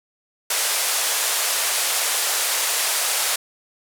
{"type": "band-pass noise", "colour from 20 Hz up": "white", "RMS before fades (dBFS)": -22, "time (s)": [0.5, 3.36], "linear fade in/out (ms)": 5, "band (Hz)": [480, 12000], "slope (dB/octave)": 24, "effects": []}